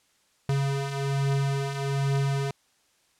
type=beating tone pair; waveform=square; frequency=137.4 / 138.6 Hz; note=C#3 / C#3; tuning=-15 / 0 cents; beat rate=1.2 Hz; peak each=-32 / -26 dBFS; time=0.49-2.51 s; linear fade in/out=2 ms; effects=white hiss -66 dBFS RMS until 3.19 s + low-pass 9000 Hz 12 dB/octave